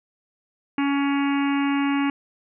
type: harmonic tone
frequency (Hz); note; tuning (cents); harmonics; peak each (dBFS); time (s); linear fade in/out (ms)
280.4; C#4; +20; 1 / 3 / 4 / 5 / 6 / 7 / 8 / 9 / 10; -20 / -31 / -32 / -37 / -36 / -38 / -35 / -39 / -37; 0.78-2.1; 2
effects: none